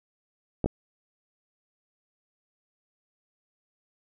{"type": "clicks", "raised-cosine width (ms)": 2, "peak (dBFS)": -12, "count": 2, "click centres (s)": [0.643, 0.66], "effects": []}